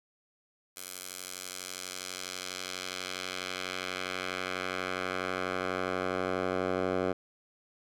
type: tone with band-pass filter sweep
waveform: 10% pulse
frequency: 92.2 Hz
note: F#2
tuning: 6 cents flat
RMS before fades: -35 dBFS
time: 0.76-7.13 s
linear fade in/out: 10 ms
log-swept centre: 11000 to 640 Hz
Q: 0.81
effects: none